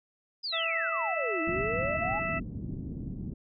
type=exponential two-way sweep; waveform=sine; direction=down then up; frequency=5090 to 311.1 to 866 Hz; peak=-31 dBFS; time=0.43-2.2 s; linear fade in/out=20 ms; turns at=1.42 s
type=harmonic tone; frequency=659.3 Hz; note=E5; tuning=in tune; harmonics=1 / 2 / 3 / 4; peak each=-35 / -35 / -35 / -35 dBFS; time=0.52-2.4 s; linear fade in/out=20 ms
type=low-pass noise; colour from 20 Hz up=white; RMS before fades=-37 dBFS; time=1.47-3.34 s; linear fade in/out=5 ms; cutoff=250 Hz; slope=24 dB/octave
effects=none